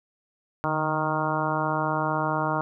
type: harmonic tone with a mistuned harmonic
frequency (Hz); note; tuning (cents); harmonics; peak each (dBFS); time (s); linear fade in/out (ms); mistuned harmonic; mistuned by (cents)
155.56; D#3; 0; 1 / 2 / 3 / 4 / 5 / 6 / 7 / 8 / 9; -31 / -32 / -36 / -31 / -32 / -30 / -31 / -34 / -33; 0.64-2.61; 0; 1; -53
effects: none